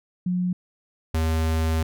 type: tone pair in turn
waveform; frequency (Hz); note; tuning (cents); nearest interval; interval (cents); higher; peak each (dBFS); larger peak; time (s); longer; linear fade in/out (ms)
sine / square; 180.2 / 80.27; F#3 / E2; -45 / -45; octave + major second; 1400; first; -21 / -21; neither; 0.26-0.53 / 1.14-1.83; second; 5
effects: none